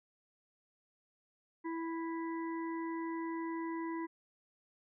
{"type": "harmonic tone", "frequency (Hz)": 329.6, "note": "E4", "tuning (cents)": 0, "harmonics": [1, 3, 5, 6], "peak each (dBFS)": [-37, -43, -56, -50], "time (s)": [1.64, 4.07], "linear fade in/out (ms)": 20, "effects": []}